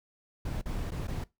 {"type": "noise with dropouts", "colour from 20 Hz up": "brown", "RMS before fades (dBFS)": -34, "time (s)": [0.45, 1.24], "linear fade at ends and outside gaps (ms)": 5, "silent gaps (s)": [[0.615, 0.657], [0.907, 0.917], [1.072, 1.08]], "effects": ["noise-tail reverb RT60 0.2 s tail -20 dB re dry"]}